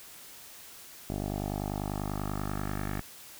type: tone with low-pass filter sweep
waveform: 10% pulse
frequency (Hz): 50.2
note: G1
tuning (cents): +42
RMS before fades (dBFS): -34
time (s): 1.1-3.01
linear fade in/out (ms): 0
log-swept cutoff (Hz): 580 to 1900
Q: 2.1
effects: white hiss -49 dBFS RMS until 3.39 s